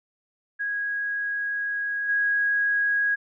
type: tone with level steps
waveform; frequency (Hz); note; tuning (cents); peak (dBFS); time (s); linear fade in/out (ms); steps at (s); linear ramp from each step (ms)
sine; 1651; G#6; -11; -25 / -20; 0.59-3.16; 20; 2.08; 20
effects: none